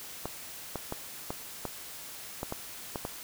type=clicks; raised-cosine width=1 ms; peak=-19 dBFS; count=9; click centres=0.256 / 0.757 / 0.924 / 1.305 / 1.653 / 2.431 / 2.524 / 2.958 / 3.051 s; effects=white hiss -44 dBFS RMS until 3.23 s